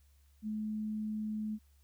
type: tone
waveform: sine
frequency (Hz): 214.7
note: A3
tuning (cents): -42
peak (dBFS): -34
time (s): 0.42-1.59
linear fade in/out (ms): 50
effects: added 70 Hz sine -62 dBFS peak until 1.83 s + white hiss -74 dBFS RMS until 1.83 s